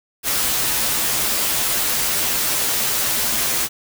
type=noise with comb filter; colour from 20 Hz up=white; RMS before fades=-20 dBFS; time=0.23-3.69 s; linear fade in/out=50 ms; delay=11 ms; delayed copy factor=-0.6; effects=none